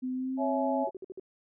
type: tone with pitch glide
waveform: sine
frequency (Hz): 255.7 to 263.8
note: C4 to C4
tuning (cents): -40 to +14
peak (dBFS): -30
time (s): 0.02-0.85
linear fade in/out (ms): 20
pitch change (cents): +54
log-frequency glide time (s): 0.14-0.37
type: chord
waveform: sine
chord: C# minor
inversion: none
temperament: equal with one note detuned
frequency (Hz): 554.4 / 659.3 / 847.6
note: C#5 / E5 / G#5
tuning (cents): 0 / 0 / +35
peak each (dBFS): -32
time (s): 0.37-0.91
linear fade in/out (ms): 50
type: tone bursts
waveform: sine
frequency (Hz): 377.6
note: F#4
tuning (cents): +35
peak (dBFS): -37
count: 5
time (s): 0.87-1.197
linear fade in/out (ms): 2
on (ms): 23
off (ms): 53
effects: none